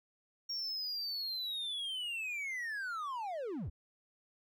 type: linear sweep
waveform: triangle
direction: down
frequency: 5588 to 51.91 Hz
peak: -35 dBFS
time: 0.49-3.7 s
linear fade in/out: 10 ms
effects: none